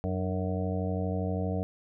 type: harmonic tone with a mistuned harmonic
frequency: 92.5 Hz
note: F#2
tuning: in tune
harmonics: 1 / 2 / 3 / 5 / 6 / 7 / 8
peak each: -31 / -33 / -38 / -37 / -41 / -39 / -42 dBFS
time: 0.04-1.63 s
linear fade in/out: 0 ms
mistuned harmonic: 3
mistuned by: +100 cents
effects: none